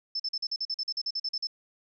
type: tone bursts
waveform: sine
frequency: 5270 Hz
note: E8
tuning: 1 cent flat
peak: -28 dBFS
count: 15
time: 0.15-1.471 s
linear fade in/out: 5 ms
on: 47 ms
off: 44 ms
effects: none